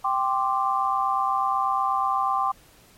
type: chord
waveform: sine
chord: G suspended fourth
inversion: none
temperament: equal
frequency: 784 / 1046.5 / 1174.7 Hz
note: G5 / C6 / D6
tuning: 0 / 0 / 0 cents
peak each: -25 dBFS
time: 0.04-2.52 s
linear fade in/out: 10 ms
effects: pink hiss -54 dBFS RMS until 2.97 s + MP3 64 kbps